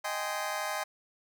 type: chord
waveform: 25% pulse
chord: Ab major seventh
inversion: second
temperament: just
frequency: 623 / 778.7 / 830.6 / 1038.3 Hz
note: Eb5 / G5 / Ab5 / C6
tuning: +2 / -12 / 0 / -14 cents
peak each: -33 / -35 / -34 / -34 dBFS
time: 0.04-0.84 s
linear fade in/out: 10 ms
effects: none